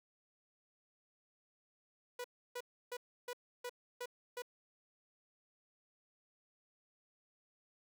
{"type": "tone bursts", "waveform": "sawtooth", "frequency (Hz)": 490.1, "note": "B4", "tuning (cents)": -13, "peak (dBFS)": -37, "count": 7, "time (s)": [2.19, 4.421], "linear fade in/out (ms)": 5, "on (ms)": 53, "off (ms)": 310, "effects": []}